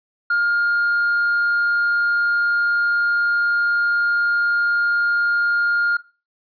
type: tone with tanh clipping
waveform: triangle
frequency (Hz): 1412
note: F6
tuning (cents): +19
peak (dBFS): -16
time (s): 0.3-5.97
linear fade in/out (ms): 5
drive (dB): 6
effects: noise-tail reverb RT60 0.3 s tail -17 dB re dry + resampled to 11025 Hz